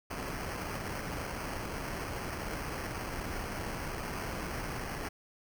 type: noise with sample-and-hold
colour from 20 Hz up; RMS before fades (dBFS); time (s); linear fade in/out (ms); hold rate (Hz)
pink; -38; 0.1-5.09; 10; 3675
effects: none